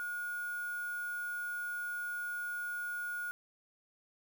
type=tone with quantisation; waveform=sine; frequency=1440 Hz; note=F#6; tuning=47 cents flat; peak=-36 dBFS; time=0-3.31 s; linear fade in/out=0 ms; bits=8; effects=none